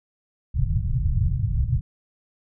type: low-pass noise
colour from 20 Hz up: white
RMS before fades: -22 dBFS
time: 0.54-1.81 s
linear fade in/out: 20 ms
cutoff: 140 Hz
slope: 48 dB/octave
effects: none